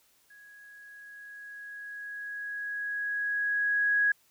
sine tone with level ramp, 1661.2 Hz, G#6, in tune, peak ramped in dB -51 to -21 dBFS, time 0.3-4.12 s, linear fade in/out 5 ms, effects white hiss -66 dBFS RMS until 4.3 s

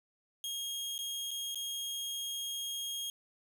sawtooth tone with dropouts, 3255 Hz, G#7, 36 cents flat, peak -33 dBFS, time 0.44-3.1 s, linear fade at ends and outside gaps 1 ms, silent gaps 0.98-0.989 / 1.308-1.313 / 1.546-1.556 s, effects none

